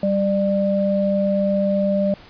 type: tone pair together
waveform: sine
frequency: 196 / 596.1 Hz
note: G3 / D5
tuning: 0 / +26 cents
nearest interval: octave + perfect fifth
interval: 1926 cents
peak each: -19 dBFS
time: 0.03-2.14 s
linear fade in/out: 2 ms
effects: pink hiss -45 dBFS RMS until 2.29 s + resampled to 11025 Hz